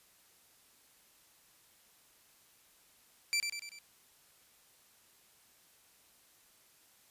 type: tone with echo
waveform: 20% pulse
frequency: 2340 Hz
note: D7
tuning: 7 cents flat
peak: -24 dBFS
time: 3.33-3.4 s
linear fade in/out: 0 ms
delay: 97 ms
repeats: 4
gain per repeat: -5 dB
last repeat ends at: 3.788 s
effects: white hiss -65 dBFS RMS until 7.1 s + resampled to 32000 Hz